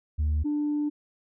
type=tone pair in turn; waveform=sine; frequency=75.9 / 295.8 Hz; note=D#2 / D4; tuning=-42 / +13 cents; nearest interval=2 octaves; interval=2355 cents; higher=second; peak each=-20 / -23 dBFS; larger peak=first; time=0.18-0.44 / 0.44-0.9 s; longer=second; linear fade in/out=20 ms; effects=tanh soft clip ceiling -21 dBFS